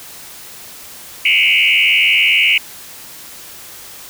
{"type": "tone with frequency modulation", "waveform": "sine", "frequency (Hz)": 2551, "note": "D#7", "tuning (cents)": 43, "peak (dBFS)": -9, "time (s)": [1.25, 2.58], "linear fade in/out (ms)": 5, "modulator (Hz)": 87, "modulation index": 4.6, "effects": ["white hiss -35 dBFS RMS until 4.09 s"]}